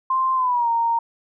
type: tone with pitch glide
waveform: sine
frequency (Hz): 1046.5 to 927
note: C6 to A#5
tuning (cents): 0 to -10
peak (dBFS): -17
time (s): 0.1-0.99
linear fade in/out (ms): 5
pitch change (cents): -210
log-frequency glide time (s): 0.35-0.69
effects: none